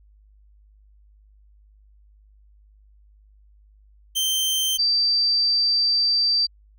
sawtooth / sine tone pair in turn, 3123 / 4669 Hz, G7 / D8, -7 / -11 cents, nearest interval perfect fifth, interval 696 cents, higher second, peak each -17 dBFS, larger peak neither, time 4.15-4.78 / 4.78-6.47 s, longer second, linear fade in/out 20 ms, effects added 51 Hz sine -51 dBFS peak until 6.78 s

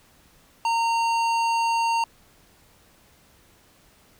triangle tone with hard clipping, 920 Hz, A#5, 23 cents flat, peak -22 dBFS, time 0.65-2.04 s, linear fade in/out 2 ms, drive 17 dB, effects pink hiss -57 dBFS RMS until 4.19 s

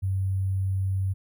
sine tone with sample-and-hold, 95.7 Hz, G2, 41 cents flat, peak -23 dBFS, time 0.02-1.14 s, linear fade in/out 20 ms, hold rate 11025 Hz, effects none

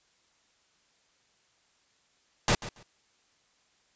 pink noise with echo, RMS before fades -23 dBFS, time 2.48-2.55 s, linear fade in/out 2 ms, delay 140 ms, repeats 2, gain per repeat -15 dB, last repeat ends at 2.83 s, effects white hiss -68 dBFS RMS until 3.95 s + resampled to 16000 Hz

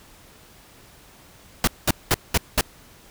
pink noise bursts, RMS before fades -18 dBFS, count 5, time 1.64-2.61 s, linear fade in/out 2 ms, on 34 ms, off 200 ms, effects pink hiss -50 dBFS RMS until 3.1 s

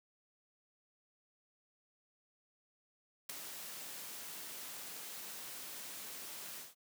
white noise with ADSR envelope, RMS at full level -38 dBFS, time 3.29-6.75 s, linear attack 8 ms, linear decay 6 ms, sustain -9 dB, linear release 170 ms, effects high-pass 150 Hz 12 dB/octave

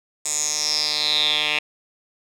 10% pulse tone with band-pass filter sweep, 150.6 Hz, D3, 44 cents sharp, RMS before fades -22 dBFS, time 0.25-1.59 s, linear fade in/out 5 ms, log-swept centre 7600 to 2800 Hz, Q 7.3, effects none

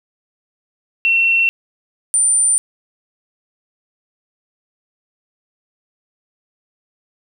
sine tone pair in turn, 2713 / 9125 Hz, E7 / C#9, +49 / +49 cents, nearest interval octave + major sixth, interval 2100 cents, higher second, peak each -11 dBFS, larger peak neither, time 1.05-1.49 / 2.14-2.58 s, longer neither, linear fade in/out 0 ms, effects 8-bit

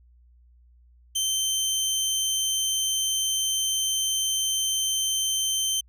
20% pulse tone, 3107 Hz, G7, 16 cents flat, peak -18 dBFS, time 1.15-5.81 s, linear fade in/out 10 ms, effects added 60 Hz sine -53 dBFS peak until 5.88 s

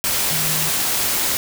sine tone in noise, 157.5 Hz, D#3, 21 cents sharp, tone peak -28 dBFS, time 0.31-0.69 s, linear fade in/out 0 ms, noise white, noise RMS -20 dBFS, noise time 0.04-1.37 s, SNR -11 dB, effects none

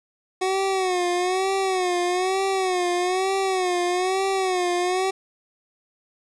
25% pulse tone with vibrato, 370 Hz, F#4, in tune, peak -17 dBFS, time 0.41-5.11 s, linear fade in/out 10 ms, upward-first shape sine, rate 1.1 Hz, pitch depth 83 cents each way, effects resampled to 22050 Hz + 8-bit

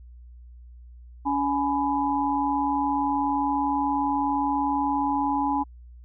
sine tone cluster, 282.2 / 839 / 996 Hz, C#4 / G#5 / B5, +31 / +17 / +14 cents, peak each -26 / -25 / -28 dBFS, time 1.25-5.64 s, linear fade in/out 20 ms, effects added 60 Hz sine -43 dBFS peak until 6.04 s

